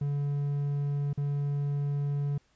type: tone with dropouts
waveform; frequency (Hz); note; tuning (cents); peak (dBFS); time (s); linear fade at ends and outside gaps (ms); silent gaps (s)
triangle; 143.1; D3; -45; -25; 0.01-2.38; 5; 1.132-1.175
effects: pink hiss -68 dBFS RMS until 2.55 s + resampled to 16000 Hz